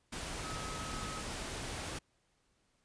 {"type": "tone in noise", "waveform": "sine", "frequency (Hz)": 1279, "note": "D#6", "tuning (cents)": 47, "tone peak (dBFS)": -45, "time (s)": [0.43, 1.22], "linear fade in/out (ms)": 10, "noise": "pink", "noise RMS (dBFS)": -41, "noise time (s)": [0.12, 1.99], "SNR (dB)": -7, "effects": ["pink hiss -75 dBFS RMS until 2.84 s", "resampled to 22050 Hz"]}